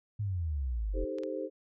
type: exponential sweep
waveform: sine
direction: down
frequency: 108.5 to 42.83 Hz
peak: -30 dBFS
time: 0.19-1.05 s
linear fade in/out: 10 ms
type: chord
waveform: sine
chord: A half-diminished seventh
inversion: second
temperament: equal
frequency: 311.1 / 392 / 440 / 523.3 Hz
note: Eb4 / G4 / A4 / C5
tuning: 0 / 0 / 0 / 0 cents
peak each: -39 / -39 / -41 / -37 dBFS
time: 0.93-1.5 s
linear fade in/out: 50 ms
type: clicks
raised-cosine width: 0.2 ms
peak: -32 dBFS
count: 2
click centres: 1.185 / 1.235 s
effects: none